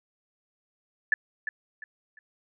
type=tone with echo; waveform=sine; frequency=1738 Hz; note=A6; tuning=22 cents flat; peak=-18 dBFS; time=1.12-1.14 s; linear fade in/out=2 ms; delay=350 ms; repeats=3; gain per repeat=-10 dB; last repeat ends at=2.19 s; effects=none